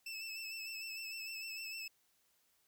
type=tone with vibrato; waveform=25% pulse; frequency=2637 Hz; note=E7; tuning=in tune; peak=-39 dBFS; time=0.06-1.88 s; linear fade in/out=5 ms; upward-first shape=sine; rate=6.6 Hz; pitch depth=37 cents each way; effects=white hiss -75 dBFS RMS until 2.67 s